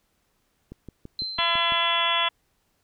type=click train; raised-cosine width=3 ms; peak=-26 dBFS; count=7; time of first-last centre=0.72-1.722 s; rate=5.99 Hz
type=tone with exponential decay; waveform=sine; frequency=4100 Hz; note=C8; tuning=36 cents flat; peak=-25 dBFS; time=1.19-2.02 s; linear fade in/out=1 ms; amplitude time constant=180 ms
type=harmonic tone; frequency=338 Hz; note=E4; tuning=43 cents sharp; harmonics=2 / 3 / 4 / 5 / 6 / 7 / 8 / 9 / 10; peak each=-32 / -26 / -31 / -34 / -31 / -37 / -30 / -31 / -25 dBFS; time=1.38-2.29 s; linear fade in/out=10 ms
effects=pink hiss -70 dBFS RMS until 2.83 s